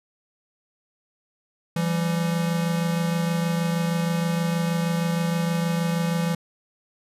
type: tone pair together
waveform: square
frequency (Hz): 168.44 / 194.8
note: E3 / G3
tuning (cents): +38 / -11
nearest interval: minor third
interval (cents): 251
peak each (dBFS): -23 / -30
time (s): 1.76-6.35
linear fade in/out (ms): 5
effects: resampled to 32000 Hz